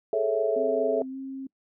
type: chord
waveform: sine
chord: A major seventh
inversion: third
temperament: equal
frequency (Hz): 415.3 / 440 / 554.4 / 659.3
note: G#4 / A4 / C#5 / E5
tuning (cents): 0 / 0 / 0 / 0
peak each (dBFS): -30 / -26 / -30 / -26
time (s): 0.13-1.02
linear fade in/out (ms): 2
type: tone with pitch glide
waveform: sine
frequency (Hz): 261.6 to 267.7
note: C4 to C4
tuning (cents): 0 to +40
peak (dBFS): -33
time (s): 0.56-1.47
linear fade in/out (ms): 5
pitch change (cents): +40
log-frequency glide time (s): 1.09-1.17
effects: noise-tail reverb RT60 0.1 s tail -25 dB re dry